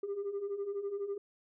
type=beating tone pair; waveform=sine; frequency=392 / 404 Hz; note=G4 / G#4; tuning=0 / -48 cents; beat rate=12 Hz; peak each=-39 / -34 dBFS; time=0.03-1.18 s; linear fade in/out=5 ms; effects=tanh soft clip ceiling -31 dBFS